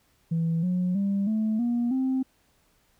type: tone with pitch steps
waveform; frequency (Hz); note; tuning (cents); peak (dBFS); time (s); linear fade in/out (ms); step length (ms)
sine; 164.9 / 180.87 / 198.38 / 217.6 / 238.7 / 261.8; E3 / F#3 / G3 / A3 / A#3 / C4; +1 / -39 / +21 / -19 / +41 / +1; -21; 0.31-2.23; 10; 320
effects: tanh soft clip ceiling -20 dBFS + pink hiss -66 dBFS RMS until 2.99 s